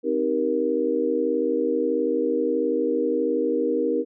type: chord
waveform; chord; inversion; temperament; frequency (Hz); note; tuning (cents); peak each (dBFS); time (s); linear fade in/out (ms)
sine; C minor seventh; none; just; 261.6 / 314 / 392.4 / 470.9; C4 / Eb4 / G4 / Bb4; 0 / +16 / +2 / +18; -28 / -26 / -28 / -23; 0.03-4.05; 50
effects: none